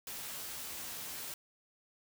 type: noise with comb filter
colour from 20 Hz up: white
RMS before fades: -43 dBFS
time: 0.07-1.34 s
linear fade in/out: 2 ms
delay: 12 ms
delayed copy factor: +0.6
effects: none